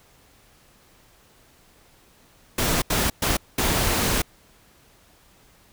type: noise bursts at uneven times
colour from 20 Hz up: pink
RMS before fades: -22 dBFS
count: 4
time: 2.58-2.82 / 2.9-3.1 / 3.22-3.37 / 3.58-4.22 s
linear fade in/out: 5 ms
effects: pink hiss -56 dBFS RMS until 5.72 s